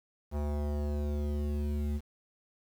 square tone with low-pass filter sweep, 73.42 Hz, D2, in tune, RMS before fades -32 dBFS, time 0.31-2.01 s, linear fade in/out 50 ms, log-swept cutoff 860 to 260 Hz, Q 1.3, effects 9-bit

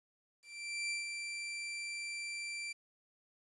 sawtooth tone with ADSR envelope, 2349 Hz, D7, in tune, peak -31 dBFS, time 0.42-2.73 s, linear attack 480 ms, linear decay 150 ms, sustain -5 dB, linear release 12 ms, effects resampled to 24000 Hz + 11-bit

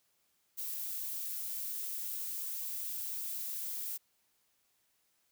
violet noise, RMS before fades -39 dBFS, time 0.57-3.98 s, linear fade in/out 20 ms, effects white hiss -75 dBFS RMS until 5.31 s

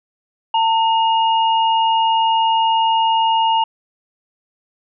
sine tone pair together, 900 / 2857 Hz, A5 / F7, +39 / +39 cents, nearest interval octave + minor sixth, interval 2000 cents, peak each -13 / -22 dBFS, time 0.54-3.64 s, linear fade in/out 5 ms, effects none

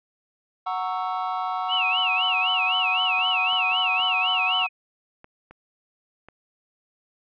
triangle chord, F# dominant seventh, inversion none, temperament equal with one note detuned, 740 / 927 / 1108.7 / 1318.5 Hz, F#5 / A#5 / C#6 / E6, 0 / -10 / 0 / 0 cents, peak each -26 / -31 / -29 / -30 dBFS, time 0.66-4.67 s, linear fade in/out 10 ms
sine tone with vibrato, 2736 Hz, F7, 36 cents flat, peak -21 dBFS, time 1.68-4.69 s, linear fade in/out 50 ms, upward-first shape sine, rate 3.9 Hz, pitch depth 170 cents each way
clicks, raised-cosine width 0.5 ms, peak -30 dBFS, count 8, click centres 3.19 / 3.531 / 3.716 / 4 / 4.616 / 5.244 / 5.51 / 6.286 s
effects resampled to 11025 Hz

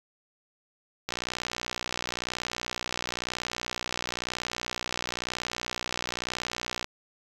click train, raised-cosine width 0.2 ms, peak -13 dBFS, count 352, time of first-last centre 1.09-6.844 s, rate 61 Hz, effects 7-bit

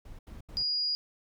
brown noise bursts, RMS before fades -45 dBFS, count 3, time 0.05-0.626 s, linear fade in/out 5 ms, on 140 ms, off 78 ms
sine tone, 4876 Hz, D#8, 36 cents flat, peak -27 dBFS, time 0.57-0.95 s, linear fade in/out 0 ms
effects none

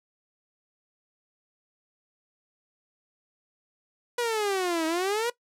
sawtooth exponential two-way sweep, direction down then up, 490 to 315 to 490 Hz, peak -21 dBFS, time 4.18-5.3 s, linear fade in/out 5 ms, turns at 4.86 s, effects noise-tail reverb RT60 0.1 s tail -19 dB re dry + low-pass 12000 Hz 12 dB/octave

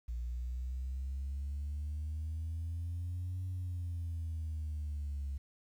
sine exponential two-way sweep, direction up then down, 58.27 to 92.5 to 68.6 Hz, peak -34 dBFS, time 0.08-5.38 s, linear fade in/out 10 ms, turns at 3.46 s, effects tanh soft clip ceiling -33 dBFS + 11-bit

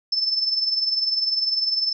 sine tone with tremolo, 5274 Hz, E8, in tune, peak -17 dBFS, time 0.12-1.93 s, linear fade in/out 5 ms, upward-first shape sine, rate 20 Hz, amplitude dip 60%, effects none

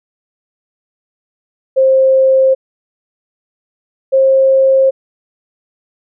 sine tone pair in turn, 529 / 533.6 Hz, C5 / C5, +19 / +34 cents, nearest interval unison, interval 15 cents, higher second, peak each -6 dBFS, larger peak neither, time 1.76-2.55 / 4.12-4.91 s, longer neither, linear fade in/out 20 ms, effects none

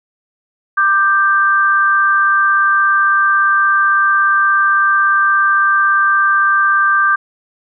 sine tone pair together, 1187 / 1569.4 Hz, D6 / G6, +18 / +2 cents, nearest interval perfect fourth, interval 484 cents, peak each -12 dBFS, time 0.77-7.16 s, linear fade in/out 10 ms, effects none

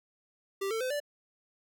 square tone with pitch steps, 392 / 447.7 / 511.3 / 584 Hz, G4 / A4 / C5 / D5, 0 / +30 / -40 / -10 cents, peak -31 dBFS, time 0.61-1.002 s, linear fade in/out 10 ms, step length 98 ms, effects none

